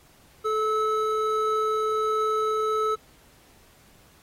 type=tone pair together; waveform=triangle; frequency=433.8 / 1300 Hz; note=A4 / E6; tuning=-25 / -24 cents; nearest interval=octave + perfect fifth; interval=1901 cents; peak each=-23 dBFS; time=0.44-2.96 s; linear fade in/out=20 ms; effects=pink hiss -57 dBFS RMS until 4.22 s + AAC 48 kbps